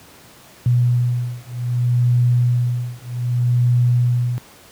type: beating tone pair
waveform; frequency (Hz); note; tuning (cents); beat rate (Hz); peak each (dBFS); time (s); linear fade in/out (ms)
sine; 121.8 / 122.44; B2 / B2; -24 / -15; 0.64; -17; 0.66-4.38; 0
effects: pink hiss -45 dBFS RMS until 4.71 s + high-pass 80 Hz 12 dB/octave